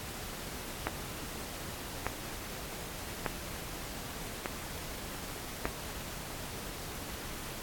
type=click train; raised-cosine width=0.5 ms; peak=-15 dBFS; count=5; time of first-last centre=0.87-5.655 s; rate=0.836 Hz; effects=pink hiss -42 dBFS RMS until 7.62 s + AAC 64 kbps